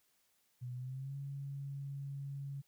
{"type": "tone with pitch glide", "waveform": "sine", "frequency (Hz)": [124.1, 139.3], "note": ["B2", "C#3"], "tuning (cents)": [9, 9], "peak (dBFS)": -40, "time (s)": [0.61, 2.62], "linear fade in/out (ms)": 20, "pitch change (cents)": 200, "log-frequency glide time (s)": [0.74, 1.15], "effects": ["white hiss -75 dBFS RMS until 2.67 s"]}